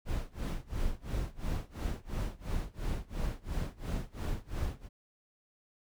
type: noise with tremolo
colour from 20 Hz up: brown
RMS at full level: -32 dBFS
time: 0.05-4.89 s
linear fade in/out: 50 ms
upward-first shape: sine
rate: 2.9 Hz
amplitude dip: 95%
effects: none